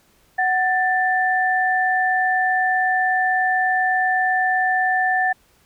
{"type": "tone pair together", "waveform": "sine", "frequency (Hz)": [744, 1771.7], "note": ["F#5", "A6"], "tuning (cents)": [9, 11], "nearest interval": "octave + minor third", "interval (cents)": 1502, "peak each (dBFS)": -19, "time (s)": [0.38, 5.33], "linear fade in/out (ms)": 10, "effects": ["pink hiss -58 dBFS RMS until 5.65 s"]}